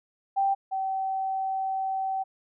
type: tone pair in turn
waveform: sine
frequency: 784 / 767.9 Hz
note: G5 / G5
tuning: 0 / -36 cents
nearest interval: unison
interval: 36 cents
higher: first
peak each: -21 / -26 dBFS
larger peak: first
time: 0.36-0.55 / 0.71-2.24 s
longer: second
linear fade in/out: 20 ms
effects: none